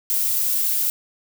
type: noise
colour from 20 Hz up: violet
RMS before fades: -21 dBFS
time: 0.1-0.9 s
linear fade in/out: 0 ms
effects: none